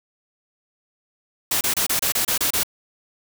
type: noise bursts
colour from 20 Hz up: white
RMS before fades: -21 dBFS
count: 9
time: 1.51-2.634 s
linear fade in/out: 5 ms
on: 100 ms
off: 28 ms
effects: none